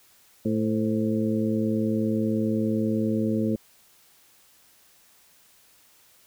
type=harmonic tone with a mistuned harmonic; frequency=110 Hz; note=A2; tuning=in tune; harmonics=1 / 2 / 3 / 4 / 5; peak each=-31 / -24 / -29 / -32 / -33 dBFS; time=0.45-3.56 s; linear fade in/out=5 ms; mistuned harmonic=5; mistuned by=-64 cents; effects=white hiss -58 dBFS RMS until 6.26 s